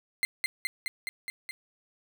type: tone with echo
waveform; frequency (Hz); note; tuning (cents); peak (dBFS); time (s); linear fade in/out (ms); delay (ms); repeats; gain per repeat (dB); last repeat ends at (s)
35% pulse; 2083; C7; -8; -22; 0.23-0.25; 0; 210; 6; -2; 1.51
effects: none